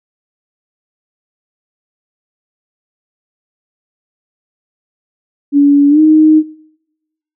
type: tone with pitch glide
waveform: sine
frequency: 285.1 to 310.9 Hz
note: C#4 to D#4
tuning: +49 to -1 cents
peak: -4 dBFS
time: 5.52-6.43 s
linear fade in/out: 50 ms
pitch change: +150 cents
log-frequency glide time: 5.89-6 s
effects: noise-tail reverb RT60 1.0 s tail -23 dB re dry